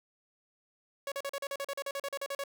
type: tone bursts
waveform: sawtooth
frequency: 557 Hz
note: C#5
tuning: 8 cents sharp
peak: -30 dBFS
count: 16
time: 1.07-2.438 s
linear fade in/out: 2 ms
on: 48 ms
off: 40 ms
effects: none